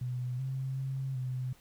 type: tone with pitch steps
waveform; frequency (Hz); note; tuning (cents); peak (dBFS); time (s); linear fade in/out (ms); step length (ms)
sine; 124.8 / 132.7 / 133.9 / 127.8; B2 / C3 / C3 / C3; +19 / +25 / +40 / -40; -32; 0.01-1.53; 5; 380
effects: pink hiss -62 dBFS RMS until 1.6 s